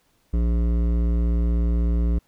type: tone with hard clipping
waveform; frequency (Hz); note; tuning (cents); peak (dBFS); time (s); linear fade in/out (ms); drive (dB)
sine; 58.1; A#1; -5; -20; 0.33-2.19; 10; 13
effects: pink hiss -65 dBFS RMS until 2.27 s